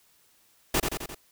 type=noise with echo; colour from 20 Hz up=pink; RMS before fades=-24 dBFS; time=0.74-0.8 s; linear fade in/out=5 ms; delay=87 ms; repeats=4; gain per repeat=-4 dB; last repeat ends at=1.148 s; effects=white hiss -63 dBFS RMS until 1.31 s